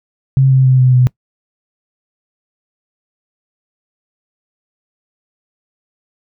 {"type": "tone with pitch steps", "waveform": "sine", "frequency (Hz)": [133.9, 131.83, 129.79, 127.78, 125.8], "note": ["C3", "C3", "C3", "C3", "B2"], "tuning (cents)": [40, 13, -14, -41, 32], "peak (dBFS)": -6, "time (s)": [0.37, 1.07], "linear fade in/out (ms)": 0, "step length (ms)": 140, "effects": ["noise-tail reverb RT60 0.1 s tail -23 dB re dry"]}